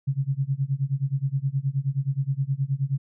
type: tone with tremolo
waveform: sine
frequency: 136.7 Hz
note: C#3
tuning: 24 cents flat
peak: -19 dBFS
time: 0.07-2.98 s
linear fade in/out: 10 ms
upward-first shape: sine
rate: 9.5 Hz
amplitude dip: 95%
effects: none